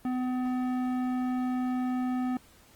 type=tone with tanh clipping; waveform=sine; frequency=252.6 Hz; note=B3; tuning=39 cents sharp; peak=-29 dBFS; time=0.05-2.37 s; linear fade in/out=2 ms; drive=14 dB; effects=pink hiss -58 dBFS RMS until 2.75 s + Opus 24 kbps